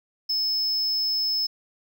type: tone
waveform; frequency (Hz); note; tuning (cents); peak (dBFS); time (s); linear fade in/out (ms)
triangle; 5220; E8; -18; -21; 0.29-1.47; 10
effects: none